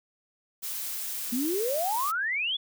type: noise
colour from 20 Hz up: blue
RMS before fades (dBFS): -34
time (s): 0.62-2.12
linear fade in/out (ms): 20
type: exponential sweep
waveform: sine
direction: up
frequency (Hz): 230 to 3491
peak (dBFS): -26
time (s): 1.32-2.57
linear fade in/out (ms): 10
effects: none